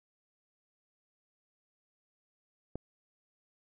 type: click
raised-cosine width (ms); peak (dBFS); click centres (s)
2; -24; 2.756
effects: none

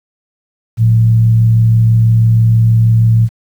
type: tone with frequency modulation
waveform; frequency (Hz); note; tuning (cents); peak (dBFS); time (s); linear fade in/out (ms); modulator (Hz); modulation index
sine; 113.2; A2; +50; -5; 0.77-3.29; 50; 66.2; 0.32
effects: high-pass 60 Hz 12 dB/octave + 7-bit

